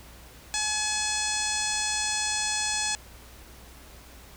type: harmonic tone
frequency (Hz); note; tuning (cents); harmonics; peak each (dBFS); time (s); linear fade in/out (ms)
850; G#5; +40; 1 / 2 / 3 / 4 / 5 / 6 / 7 / 8 / 9 / 10; -35 / -35 / -35 / -35 / -35 / -35 / -35 / -35 / -35 / -35; 0.54-2.95; 0
effects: added 60 Hz sine -50 dBFS peak until 4.36 s + pink hiss -50 dBFS RMS until 4.36 s